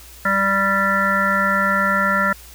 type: harmonic tone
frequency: 196 Hz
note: G3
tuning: in tune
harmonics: 1 / 3 / 5 / 7 / 9 / 10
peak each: -24 / -25 / -27 / -18 / -21 / -28 dBFS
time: 0.25-2.33 s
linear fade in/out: 5 ms
effects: added 60 Hz sine -43 dBFS peak until 2.54 s + white hiss -43 dBFS RMS until 2.54 s